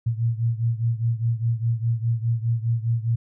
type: beating tone pair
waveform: sine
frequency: 114.3 / 119.2 Hz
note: A#2 / A#2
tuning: -34 / +39 cents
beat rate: 4.9 Hz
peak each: -22 / -25 dBFS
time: 0.06-3.16 s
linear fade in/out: 10 ms
effects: none